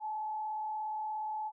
sine tone with frequency modulation, 860 Hz, A5, 40 cents flat, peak -34 dBFS, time 0-1.52 s, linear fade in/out 50 ms, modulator 37 Hz, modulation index 0.42, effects none

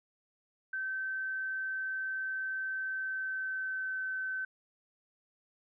sine tone with pitch glide, 1543 to 1530.6 Hz, G6 to G6, -28 to -42 cents, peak -33 dBFS, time 0.73-4.45 s, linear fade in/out 5 ms, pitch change -14 cents, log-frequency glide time 2.87-3.99 s, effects none

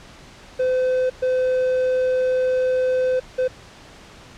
triangle tone bursts at uneven times, 511 Hz, C5, 41 cents flat, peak -15 dBFS, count 3, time 0.59-1.1 / 1.22-3.2 / 3.38-3.48 s, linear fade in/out 10 ms, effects pink hiss -44 dBFS RMS until 4.37 s + low-pass 6000 Hz 12 dB/octave

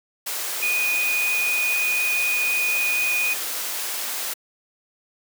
sine tone in noise, 2474 Hz, D#7, 10 cents flat, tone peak -20 dBFS, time 0.62-3.34 s, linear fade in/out 10 ms, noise white, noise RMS -28 dBFS, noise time 0.26-4.34 s, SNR +5 dB, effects high-pass 400 Hz 12 dB/octave

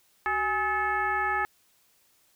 sine tone with frequency modulation, 1281 Hz, E6, 50 cents flat, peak -24 dBFS, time 0.26-1.45 s, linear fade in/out 0 ms, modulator 451 Hz, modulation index 1.5, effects white hiss -65 dBFS RMS until 2.35 s

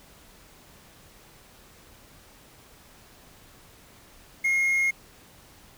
triangle tone with quantisation, 2147 Hz, C7, 44 cents sharp, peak -19 dBFS, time 4.44-4.91 s, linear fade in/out 10 ms, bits 8, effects pink hiss -53 dBFS RMS until 5.77 s

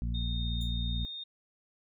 harmonic tone, 58.27 Hz, A#1, in tune, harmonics 1 / 2 / 3 / 4, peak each -31 / -37 / -41 / -43 dBFS, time 0.02-1.05 s, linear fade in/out 0 ms
sine tone, 3673 Hz, A#7, 26 cents flat, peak -38 dBFS, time 0.14-1.24 s, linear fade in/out 10 ms
sawtooth tone with exponential decay, 3568 Hz, A7, 23 cents sharp, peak -39 dBFS, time 0.61-0.76 s, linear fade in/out 1 ms, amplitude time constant 31 ms
effects none

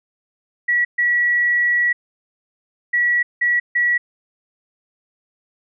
sine tone bursts at uneven times, 1933 Hz, B6, 38 cents flat, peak -14 dBFS, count 5, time 0.68-0.85 / 0.98-1.93 / 2.93-3.23 / 3.41-3.6 / 3.75-3.98 s, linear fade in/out 10 ms, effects none

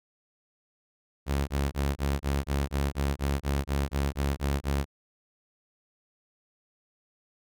sawtooth tone bursts, 69.9 Hz, C#2, 15 cents sharp, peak -21 dBFS, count 15, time 1.26-4.854 s, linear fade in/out 50 ms, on 220 ms, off 21 ms, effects none

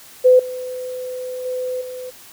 sine tone with level steps, 506 Hz, B4, 42 cents sharp, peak -7 / -25 / -21 / -28 dBFS, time 0.24-2.11 s, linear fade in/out 20 ms, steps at 0.39 / 1.45 / 1.81 s, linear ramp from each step 5 ms, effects white hiss -43 dBFS RMS until 2.32 s

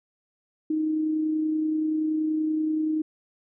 sine tone with amplitude modulation, 311.5 Hz, D#4, 2 cents sharp, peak -21 dBFS, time 0.7-3.02 s, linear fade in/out 5 ms, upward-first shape sine, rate 30.5 Hz, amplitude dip 30%, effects none

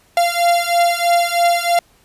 45% pulse beating tone pair, 690 / 693.1 Hz, F5 / F5, -21 / -13 cents, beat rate 3.1 Hz, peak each -16 dBFS, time 0.17-1.79 s, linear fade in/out 2 ms, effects pink hiss -54 dBFS RMS until 2.04 s + resampled to 32000 Hz

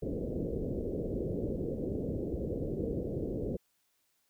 white low-pass noise, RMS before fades -35 dBFS, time 0.02-3.57 s, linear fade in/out 10 ms, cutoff 510 Hz, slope 48 dB/octave, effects white hiss -75 dBFS RMS until 4.29 s

